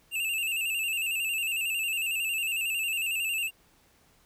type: tone with vibrato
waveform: square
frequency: 2699 Hz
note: E7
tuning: 40 cents sharp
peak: -28 dBFS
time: 0.11-3.51 s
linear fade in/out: 50 ms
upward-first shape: square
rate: 11 Hz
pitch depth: 54 cents each way
effects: pink hiss -63 dBFS RMS until 4.25 s